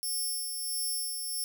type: tone with tremolo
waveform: 10% pulse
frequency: 5400 Hz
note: E8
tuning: 41 cents sharp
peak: -24 dBFS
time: 0.03-1.44 s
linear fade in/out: 0 ms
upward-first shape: sine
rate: 1.5 Hz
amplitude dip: 40%
effects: none